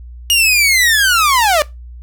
sawtooth linear sweep, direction down, 2880 to 571 Hz, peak -6 dBFS, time 0.3-1.62 s, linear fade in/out 0 ms, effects noise-tail reverb RT60 0.2 s tail -20 dB re dry + added 60 Hz sine -30 dBFS peak until 2.02 s

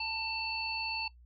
harmonic tone, 891 Hz, A5, 22 cents sharp, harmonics 1 / 3 / 5, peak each -39 / -36 / -37 dBFS, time 0-1.08 s, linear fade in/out 5 ms, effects noise-tail reverb RT60 0.1 s tail -18 dB re dry + added 60 Hz sine -54 dBFS peak until 1.25 s

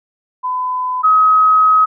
sine tone pair in turn, 1008 / 1270 Hz, B5 / D#6, +35 / +35 cents, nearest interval major third, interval 400 cents, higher second, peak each -16 / -7 dBFS, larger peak second, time 0.43-1.03 / 1.03-1.86 s, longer second, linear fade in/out 20 ms, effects none

